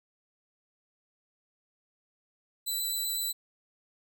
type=tone with vibrato; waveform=10% pulse; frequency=3987 Hz; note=B7; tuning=16 cents sharp; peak=-23 dBFS; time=2.66-3.33 s; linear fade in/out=20 ms; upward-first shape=triangle; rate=8 Hz; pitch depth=10 cents each way; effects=none